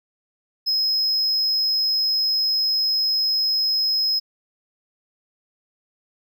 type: tone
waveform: triangle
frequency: 5120 Hz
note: D#8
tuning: 49 cents sharp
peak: -17 dBFS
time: 0.66-4.2 s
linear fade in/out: 20 ms
effects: none